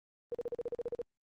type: tone bursts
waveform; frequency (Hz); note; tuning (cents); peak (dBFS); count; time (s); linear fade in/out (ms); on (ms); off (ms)
sine; 478.1; A#4; +44; -33; 11; 0.32-1.016; 0; 26; 41
effects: Opus 24 kbps